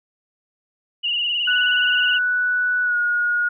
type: tone with vibrato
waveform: sine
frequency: 2869 Hz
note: F7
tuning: 46 cents sharp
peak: -19 dBFS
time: 1.03-2.19 s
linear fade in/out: 20 ms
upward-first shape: sine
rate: 19 Hz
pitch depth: 58 cents each way
type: tone with pitch glide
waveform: sine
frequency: 1480 to 1441.2 Hz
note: F#6 to F#6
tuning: 0 to -46 cents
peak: -17 dBFS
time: 1.47-3.49 s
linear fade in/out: 10 ms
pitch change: -46 cents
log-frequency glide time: 2.83-2.97 s
effects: none